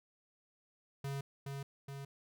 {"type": "tone with echo", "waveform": "square", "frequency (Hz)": 138.59, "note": "C#3", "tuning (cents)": 0, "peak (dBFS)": -38, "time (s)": [1.04, 1.21], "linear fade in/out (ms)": 5, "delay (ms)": 420, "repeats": 2, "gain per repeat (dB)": -3, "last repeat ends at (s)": 2.05, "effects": []}